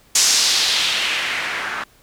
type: noise with low-pass filter sweep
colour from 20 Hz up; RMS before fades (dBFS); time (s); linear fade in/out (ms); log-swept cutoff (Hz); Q
blue; -19; 0.15-1.84; 5; 6600 to 1400; 1.9
effects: pink hiss -53 dBFS RMS until 2.02 s